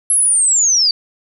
sine linear sweep, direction down, 11100 to 4545 Hz, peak -10 dBFS, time 0.1-0.91 s, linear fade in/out 2 ms, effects none

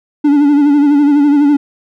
triangle tone with vibrato, 289.1 Hz, D4, 27 cents flat, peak -4 dBFS, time 0.24-1.57 s, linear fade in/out 10 ms, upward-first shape sine, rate 12 Hz, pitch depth 54 cents each way, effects none

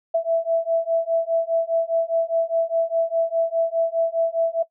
sine beating tone pair, 659.3 / 664.2 Hz, E5 / E5, 0 / +13 cents, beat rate 4.9 Hz, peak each -21 dBFS, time 0.14-4.63 s, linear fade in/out 10 ms, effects noise-tail reverb RT60 0.1 s tail -19 dB re dry

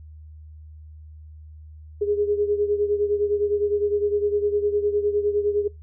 sine beating tone pair, 410.3 / 420.1 Hz, G#4 / G#4, -21 / +20 cents, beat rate 9.8 Hz, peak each -21 / -25 dBFS, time 2.01-5.68 s, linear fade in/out 10 ms, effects noise-tail reverb RT60 0.2 s tail -22 dB re dry + added 77 Hz sine -40 dBFS peak until 5.82 s

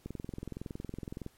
click train, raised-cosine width 3 ms, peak -26 dBFS, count 27, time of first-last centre 0.06-1.264 s, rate 21.6 Hz, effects pink hiss -65 dBFS RMS until 1.37 s + MP3 64 kbps

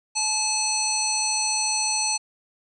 harmonic tone, 863 Hz, A5, 34 cents flat, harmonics 1 / 3 / 5 / 7 / 9 / 10, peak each -30 / -31 / -27 / -27 / -30 / -30 dBFS, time 0.15-2.18 s, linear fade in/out 20 ms, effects none

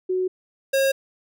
sine / square tone pair in turn, 370 / 541.4 Hz, F#4 / C#5, 0 / -41 cents, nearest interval perfect fifth, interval 659 cents, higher second, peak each -20 / -18 dBFS, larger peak second, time 0.09-0.28 / 0.73-0.92 s, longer neither, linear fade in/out 10 ms, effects none

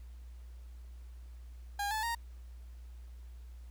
30% pulse tone with pitch steps, 811 / 869.2 / 931.6 Hz, G#5 / A5 / A#5, -41 / -21 / -1 cents, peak -30 dBFS, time 1.79-2.15 s, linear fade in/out 5 ms, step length 120 ms, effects added 60 Hz sine -46 dBFS peak until 3.7 s + pink hiss -68 dBFS RMS until 3.7 s

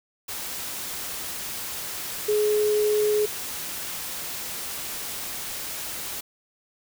sine tone in noise, 421.7 Hz, G#4, 26 cents sharp, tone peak -19 dBFS, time 2.28-3.26 s, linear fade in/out 10 ms, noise white, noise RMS -33 dBFS, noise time 0.28-6.21 s, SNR +11 dB, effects none

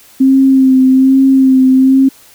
sine tone with vibrato, 264.2 Hz, C4, 17 cents sharp, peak -4 dBFS, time 0.2-2.09 s, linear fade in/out 10 ms, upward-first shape sine, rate 1.2 Hz, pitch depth 26 cents each way, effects white hiss -42 dBFS RMS until 2.34 s

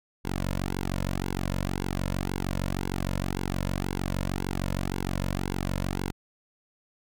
sawtooth tone with flanger, 46.49 Hz, F#1, 9 cents sharp, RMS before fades -30 dBFS, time 0.24-6.12 s, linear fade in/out 20 ms, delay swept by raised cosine 1.6 to 2.6 ms, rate 1.9 Hz, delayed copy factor -0.9, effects none

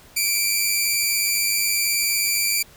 10% pulse tone pair together, 2299 / 2398 Hz, D7 / D7, -37 / +36 cents, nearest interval minor second, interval 73 cents, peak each -13 dBFS, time 0.16-2.63 s, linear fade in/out 10 ms, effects pink hiss -49 dBFS RMS until 2.76 s

